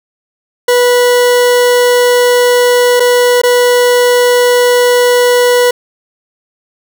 40% pulse tone with dropouts, 490 Hz, B4, 14 cents flat, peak -5 dBFS, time 0.68-5.71 s, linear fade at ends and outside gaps 5 ms, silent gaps 2.998-3.002 / 3.417-3.434 s, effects none

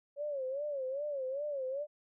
sine tone with vibrato, 554.4 Hz, C#5, in tune, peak -34 dBFS, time 0.16-1.87 s, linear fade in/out 50 ms, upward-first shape sine, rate 2.5 Hz, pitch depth 130 cents each way, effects none

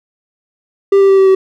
triangle tone with pitch steps, 395 / 391.6 / 388.2 / 384.9 / 381.5 Hz, G4 / G4 / G4 / G4 / G4, +13 / -2 / -17 / -32 / -47 cents, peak -3 dBFS, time 0.92-1.35 s, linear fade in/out 5 ms, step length 86 ms, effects none

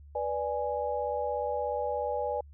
sine chord, G# diminished, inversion first, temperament equal with one note detuned, 490.5 / 587.3 / 830.6 Hz, B4 / D5 / G#5, -12 / 0 / 0 cents, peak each -33 dBFS, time 0.15-2.41 s, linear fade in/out 5 ms, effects added 72 Hz sine -48 dBFS peak until 2.53 s

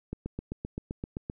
click train, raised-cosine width 3 ms, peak -21 dBFS, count 10, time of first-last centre 0.13-1.299 s, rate 7.7 Hz, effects none

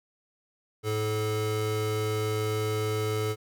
square tone pair together, 107.64 / 431.2 Hz, A2 / A4, -38 / -35 cents, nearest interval 2 octaves, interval 2403 cents, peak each -30 / -30 dBFS, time 0.83-3.36 s, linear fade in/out 50 ms, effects none

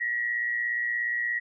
sine tone with amplitude modulation, 1914 Hz, A#6, 45 cents sharp, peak -23 dBFS, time 0-1.4 s, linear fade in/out 20 ms, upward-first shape sine, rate 117 Hz, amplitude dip 55%, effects none

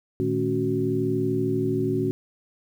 sine tone cluster, 116.1 / 156.5 / 216.6 / 277.6 / 370.5 Hz, A#2 / D#3 / A3 / C#4 / F#4, -7 / +10 / -27 / +3 / +2 cents, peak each -29 / -31 / -32 / -27 / -25 dBFS, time 0.2-2.11 s, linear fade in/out 0 ms, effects 9-bit

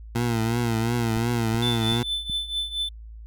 20% pulse tone with vibrato, 116 Hz, A#2, 8 cents flat, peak -17 dBFS, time 0.15-2.03 s, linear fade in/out 5 ms, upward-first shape triangle, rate 2.8 Hz, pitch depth 82 cents each way
click train, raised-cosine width 5 ms, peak -23 dBFS, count 4, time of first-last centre 1.17-2.298 s, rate 2.66 Hz
triangle tone with tremolo, 3520 Hz, A7, in tune, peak -21 dBFS, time 1.62-2.89 s, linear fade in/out 5 ms, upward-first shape triangle, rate 4.4 Hz, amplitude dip 85%
effects added 55 Hz sine -38 dBFS peak until 3.26 s

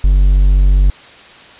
triangle tone, 47.64 Hz, G1, 49 cents flat, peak -4 dBFS, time 0.04-0.9 s, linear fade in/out 0 ms, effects white hiss -38 dBFS RMS until 1.59 s + resampled to 8000 Hz

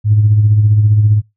sine tone with tremolo, 105.8 Hz, G#2, 33 cents sharp, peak -4 dBFS, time 0.04-1.22 s, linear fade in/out 50 ms, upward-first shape sine, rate 15 Hz, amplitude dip 45%, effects noise-tail reverb RT60 0.2 s tail -23 dB re dry + tanh soft clip ceiling 0 dBFS

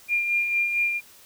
sine tone with tremolo, 2401 Hz, D7, 38 cents sharp, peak -19 dBFS, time 0.08-1.01 s, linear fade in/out 50 ms, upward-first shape sine, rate 4.4 Hz, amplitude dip 45%, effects white hiss -51 dBFS RMS until 1.25 s

